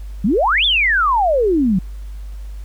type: exponential two-way sweep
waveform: sine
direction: up then down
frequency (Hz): 174.61 to 3599 to 174.61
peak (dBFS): -12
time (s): 0.24-1.79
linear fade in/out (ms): 5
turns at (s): 0.65
effects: added 50 Hz sine -27 dBFS peak until 2.64 s + pink hiss -51 dBFS RMS until 2.64 s